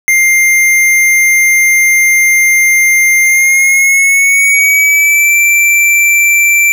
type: tone with pitch glide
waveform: square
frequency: 2100 to 2344 Hz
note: C7 to D7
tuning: +6 to -4 cents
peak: -6 dBFS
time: 0.08-6.72 s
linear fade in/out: 0 ms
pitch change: +190 cents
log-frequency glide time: 3.23-5.36 s
effects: none